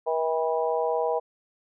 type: harmonic tone with a mistuned harmonic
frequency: 160.5 Hz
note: E3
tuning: 46 cents flat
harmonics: 3 / 4 / 5 / 6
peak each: -26 / -28 / -30 / -32 dBFS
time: 0.06-1.2 s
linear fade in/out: 20 ms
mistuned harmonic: 6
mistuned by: +28 cents
effects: none